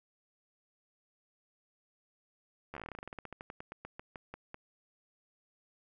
slowing click train, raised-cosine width 0.5 ms, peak -28 dBFS, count 27, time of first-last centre 2.74-4.544 s, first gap 12 ms, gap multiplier 1.12, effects none

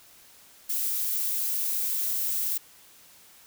violet noise, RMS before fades -28 dBFS, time 0.69-2.58 s, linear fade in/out 10 ms, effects white hiss -54 dBFS RMS until 3.46 s

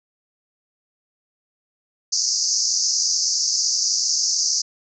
white band-pass noise, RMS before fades -21 dBFS, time 2.12-4.62 s, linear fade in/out 10 ms, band 4700 to 6600 Hz, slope 96 dB/octave, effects none

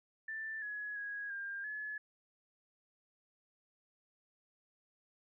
sine tone with pitch steps, 1770 / 1684 / 1656 / 1601 / 1708 Hz, A6 / G#6 / G#6 / G6 / G#6, +10 / +24 / -5 / +36 / +48 cents, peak -39 dBFS, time 0.28-1.98 s, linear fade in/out 5 ms, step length 340 ms, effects none

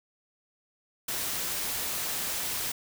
white noise, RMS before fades -32 dBFS, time 1.08-2.72 s, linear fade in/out 5 ms, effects none

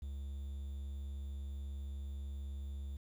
triangle tone, 69.3 Hz, C#2, in tune, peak -38 dBFS, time 0.02-2.97 s, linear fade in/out 5 ms, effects 11-bit

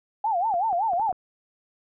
sine tone with vibrato, 790 Hz, G5, 13 cents sharp, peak -21 dBFS, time 0.24-1.12 s, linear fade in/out 5 ms, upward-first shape sine, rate 5.3 Hz, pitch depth 250 cents each way
clicks, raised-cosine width 1 ms, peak -28 dBFS, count 6, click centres 0.541 / 0.729 / 0.934 / 0.997 / 1.093 / 1.127 s
effects none

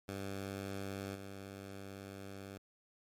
10% pulse tone with level steps, 98 Hz, G2, in tune, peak -32 / -38 dBFS, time 0.08-2.58 s, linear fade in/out 10 ms, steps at 1.14 s, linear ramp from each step 20 ms, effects MP3 64 kbps

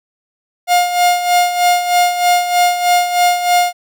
45% pulse tone with tremolo, 710 Hz, F5, 28 cents sharp, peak -8 dBFS, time 0.67-3.73 s, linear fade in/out 50 ms, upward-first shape sine, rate 3.2 Hz, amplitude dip 65%, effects none

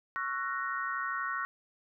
sine chord, F# dominant seventh, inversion second, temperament equal with one note detuned, 1108.7 / 1347.8 / 1480 / 1864.7 Hz, C#6 / E6 / F#6 / A#6, 0 / +38 / 0 / 0 cents, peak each -36 / -38 / -37 / -38 dBFS, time 0.16-1.45 s, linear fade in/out 0 ms, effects none

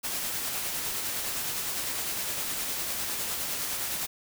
white noise with tremolo, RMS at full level -31 dBFS, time 0.03-4.07 s, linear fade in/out 20 ms, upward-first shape sine, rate 9.8 Hz, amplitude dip 25%, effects none

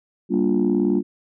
sine chord, G minor seventh, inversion none, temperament just, 196 / 235.2 / 294 / 352.8 Hz, G3 / Bb3 / D4 / F4, 0 / +16 / +2 / +18 cents, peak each -21 dBFS, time 0.29-1.03 s, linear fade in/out 50 ms, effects tanh soft clip ceiling -10 dBFS

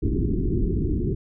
pink low-pass noise, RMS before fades -23 dBFS, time 0.02-1.15 s, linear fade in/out 10 ms, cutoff 410 Hz, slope 96 dB/octave, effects none

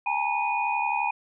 sine tone cluster, 813 / 884 / 956 / 2474 Hz, G#5 / A5 / A#5 / D#7, -37 / +8 / +43 / -10 cents, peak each -29 dBFS, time 0.06-1.11 s, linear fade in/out 5 ms, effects none

